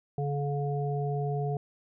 harmonic tone, 142.7 Hz, D3, 49 cents flat, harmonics 1 / 3 / 5, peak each -29 / -34 / -36 dBFS, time 0.18-1.57 s, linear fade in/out 2 ms, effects none

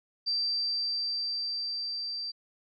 sine tone with level ramp, 4686 Hz, D8, 5 cents flat, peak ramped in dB -26 to -33 dBFS, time 0.26-2.32 s, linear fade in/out 20 ms, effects none

